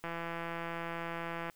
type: click train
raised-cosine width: 0.5 ms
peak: -24 dBFS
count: 246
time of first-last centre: 0.04-1.498 s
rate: 168 Hz
effects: white hiss -67 dBFS RMS until 1.55 s